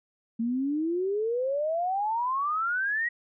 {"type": "exponential sweep", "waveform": "sine", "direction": "up", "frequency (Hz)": [224, 1932], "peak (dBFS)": -25, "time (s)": [0.39, 3.09], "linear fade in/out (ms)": 10, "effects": []}